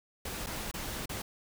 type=noise with dropouts; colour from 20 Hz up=pink; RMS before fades=-38 dBFS; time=0.25-1.22 s; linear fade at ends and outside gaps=5 ms; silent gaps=0.463-0.468 / 0.714-0.739 / 1.058-1.093 s; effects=none